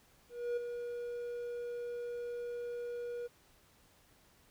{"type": "tone with ADSR envelope", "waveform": "triangle", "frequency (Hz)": 480, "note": "B4", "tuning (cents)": -49, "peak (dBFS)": -29, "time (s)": [0.29, 3.28], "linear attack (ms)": 280, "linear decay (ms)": 10, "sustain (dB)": -7, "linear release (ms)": 21, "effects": ["pink hiss -66 dBFS RMS until 4.5 s"]}